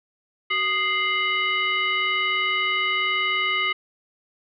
sine tone with frequency modulation, 2093 Hz, C7, in tune, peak -20 dBFS, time 0.5-3.73 s, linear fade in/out 10 ms, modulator 857 Hz, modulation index 1.1, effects none

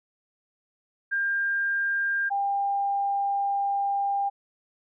sine tone pair in turn, 1600 / 798.6 Hz, G6 / G5, +35 / +32 cents, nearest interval octave, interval 1203 cents, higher first, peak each -23 dBFS, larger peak neither, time 1.11-2.3 / 2.3-4.3 s, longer second, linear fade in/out 20 ms, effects none

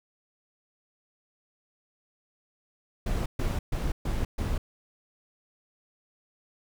brown noise bursts, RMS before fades -28 dBFS, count 5, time 3.06-4.58 s, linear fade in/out 5 ms, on 200 ms, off 130 ms, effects none

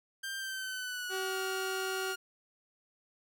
sawtooth tone with pitch glide, 1575 to 1419.5 Hz, G6 to F6, +8 to +28 cents, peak -33 dBFS, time 0.23-2.16 s, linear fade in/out 10 ms, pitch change -180 cents, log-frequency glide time 0.39-1.39 s
sawtooth tone, 380 Hz, F#4, 46 cents sharp, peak -31 dBFS, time 1.09-2.16 s, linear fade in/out 50 ms
effects none

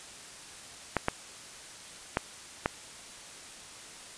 clicks, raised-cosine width 0.5 ms, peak -10 dBFS, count 4, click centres 0.967 / 1.084 / 2.171 / 2.659 s, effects white hiss -47 dBFS RMS until 4.17 s + resampled to 22050 Hz

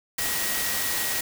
sine tone in noise, 1904 Hz, A#6, 36 cents sharp, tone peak -34 dBFS, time 0.18-1.21 s, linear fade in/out 5 ms, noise white, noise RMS -27 dBFS, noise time 0.18-1.21 s, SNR -10 dB, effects none

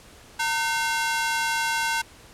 sawtooth ring-modulated tone, 1218 Hz, D#6, 37 cents flat, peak -16 dBFS, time 0.39-2.02 s, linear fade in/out 10 ms, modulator 306 Hz, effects pink hiss -49 dBFS RMS until 2.33 s + low-pass 11000 Hz 12 dB/octave

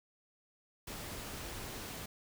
pink noise, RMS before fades -44 dBFS, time 0.87-2.06 s, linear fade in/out 5 ms, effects none

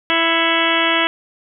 harmonic tone with a mistuned harmonic, 331.1 Hz, E4, 8 cents sharp, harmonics 1 / 2 / 3 / 4 / 5 / 6 / 7 / 8 / 9 / 10, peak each -23 / -23 / -23 / -23 / -23 / -23 / -23 / -23 / -23 / -23 dBFS, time 0.1-1.07 s, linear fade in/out 0 ms, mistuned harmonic 7, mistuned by -70 cents, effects none

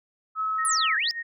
sine tone, 1290 Hz, E6, 38 cents flat, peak -24 dBFS, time 0.35-0.97 s, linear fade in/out 50 ms
sine tone with tremolo, 1859 Hz, A#6, 5 cents flat, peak -28 dBFS, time 0.58-1.23 s, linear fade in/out 10 ms, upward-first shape sine, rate 8.6 Hz, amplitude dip 70%
sine exponential two-way sweep, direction down then up, 10548 to 1551 to 5380 Hz, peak -23 dBFS, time 0.65-1.11 s, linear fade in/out 0 ms, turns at 0.96 s
effects none

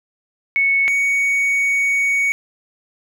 sine / triangle tone pair in turn, 2211 / 2235 Hz, C#7 / C#7, -5 / +14 cents, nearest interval unison, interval 19 cents, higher second, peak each -13 dBFS, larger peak neither, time 0.56-0.88 / 0.88-2.32 s, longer second, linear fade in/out 0 ms, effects none

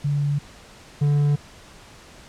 sine / triangle tone pair in turn, 144 / 145.42 Hz, D3 / D3, -34 / -17 cents, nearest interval unison, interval 17 cents, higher second, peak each -19 / -14 dBFS, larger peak second, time 0.04-0.39 / 1.01-1.36 s, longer neither, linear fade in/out 10 ms, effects pink hiss -46 dBFS RMS until 2.28 s + low-pass 8000 Hz 12 dB/octave

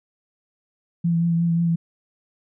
sine tone with vibrato, 168.6 Hz, E3, 39 cents sharp, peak -17 dBFS, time 1.04-1.76 s, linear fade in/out 10 ms, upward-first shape triangle, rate 5.6 Hz, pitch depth 25 cents each way, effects none

